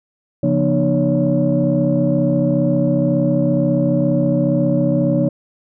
sine tone cluster, 139 / 173.7 / 240.5 / 302.6 / 562 Hz, C#3 / F3 / B3 / D#4 / C#5, +5 / -9 / -46 / -48 / +24 cents, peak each -19 dBFS, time 0.43-5.29 s, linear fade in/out 5 ms, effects tanh soft clip ceiling -5 dBFS

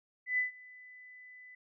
sine tone with ADSR envelope, 2000 Hz, B6, 21 cents sharp, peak -26 dBFS, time 0.26-1.55 s, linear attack 120 ms, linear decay 130 ms, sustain -24 dB, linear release 5 ms, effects none

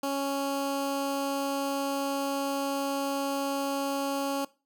15% pulse tone with notch filter, 277.2 Hz, C#4, in tune, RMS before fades -30 dBFS, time 0.03-4.45 s, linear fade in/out 5 ms, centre 2100 Hz, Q 1.8, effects noise-tail reverb RT60 0.3 s tail -20 dB re dry

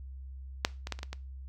clicks, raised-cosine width 0.2 ms, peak -6 / -20 / -15 / -26 / -20 / -21 dBFS, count 6, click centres 0.649 / 0.871 / 0.923 / 0.99 / 1.031 / 1.13 s, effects noise-tail reverb RT60 0.3 s tail -21 dB re dry + added 66 Hz sine -41 dBFS peak until 1.48 s

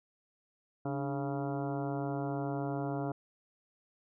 harmonic tone with a mistuned harmonic, 138.59 Hz, C#3, in tune, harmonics 1 / 2 / 3 / 4 / 5 / 6 / 7 / 8 / 9 / 10, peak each -37 / -37 / -41 / -44 / -40 / -48 / -48 / -54 / -53 / -51 dBFS, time 0.85-3.12 s, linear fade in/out 5 ms, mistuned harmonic 2, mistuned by +80 cents, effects none

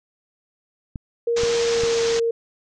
clicks, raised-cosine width 5 ms, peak -18 dBFS, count 3, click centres 0.958 / 1.435 / 1.836 s
sine tone with pitch glide, 468.7 to 461.7 Hz, A#4 to A#4, +9 to -17 cents, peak -18 dBFS, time 1.27-2.31 s, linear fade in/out 5 ms, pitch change -26 cents, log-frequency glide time 1.52-2.03 s
white low-pass noise, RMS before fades -29 dBFS, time 1.36-2.2 s, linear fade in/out 10 ms, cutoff 6800 Hz, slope 48 dB/octave
effects none

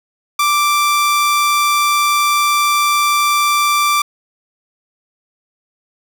sawtooth tone, 1174.7 Hz, D6, in tune, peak -8 dBFS, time 0.39-4.02 s, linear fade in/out 5 ms, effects none

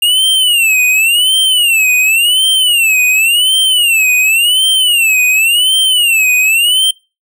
square tone with vibrato, 2794 Hz, F7, in tune, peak -8 dBFS, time 0.02-6.91 s, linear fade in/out 5 ms, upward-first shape sine, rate 0.91 Hz, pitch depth 200 cents each way, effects noise-tail reverb RT60 0.3 s tail -25 dB re dry

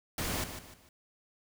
pink noise with echo, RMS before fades -34 dBFS, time 0.18-0.44 s, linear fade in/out 2 ms, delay 150 ms, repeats 3, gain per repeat -9 dB, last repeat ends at 0.89 s, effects none

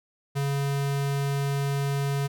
square tone, 140 Hz, C#3, 18 cents sharp, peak -25 dBFS, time 0.35-2.28 s, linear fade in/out 20 ms, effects none

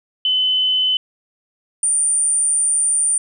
sine tone pair in turn, 3028 / 9074 Hz, F#7 / C#9, +39 / +39 cents, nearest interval octave + perfect fifth, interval 1900 cents, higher second, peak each -14 dBFS, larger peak neither, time 0.25-0.97 / 1.83-3.18 s, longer second, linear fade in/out 2 ms, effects none

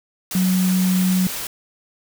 sine tone in noise, 185 Hz, F#3, in tune, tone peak -15 dBFS, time 0.35-1.27 s, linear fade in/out 2 ms, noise white, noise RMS -28 dBFS, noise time 0.31-1.47 s, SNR +10 dB, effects none

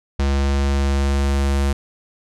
square tone with low-pass filter sweep, 69.3 Hz, C#2, in tune, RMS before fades -18 dBFS, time 0.19-1.73 s, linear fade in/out 5 ms, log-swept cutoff 6000 to 9900 Hz, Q 1, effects none

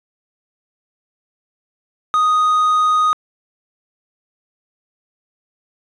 triangle tone, 1244.5 Hz, D#6, in tune, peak -10 dBFS, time 2.14-3.13 s, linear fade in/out 0 ms, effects resampled to 22050 Hz + 8-bit

